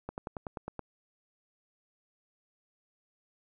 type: slowing click train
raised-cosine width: 1 ms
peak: -23 dBFS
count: 8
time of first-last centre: 0.09-0.793 s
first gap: 89 ms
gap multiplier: 1.04
effects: none